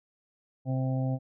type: harmonic tone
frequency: 130.81 Hz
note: C3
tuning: in tune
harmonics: 1 / 2 / 4 / 5 / 6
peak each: -27 / -33 / -39 / -41 / -43 dBFS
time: 0.65-1.19 s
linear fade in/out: 50 ms
effects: none